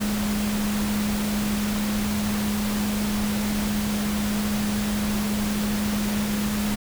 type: tone in noise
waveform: sine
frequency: 208.4 Hz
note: G#3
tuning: 6 cents sharp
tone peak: -23 dBFS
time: 0-6.76 s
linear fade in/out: 20 ms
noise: pink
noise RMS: -30 dBFS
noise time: 0-6.76 s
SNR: +4 dB
effects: none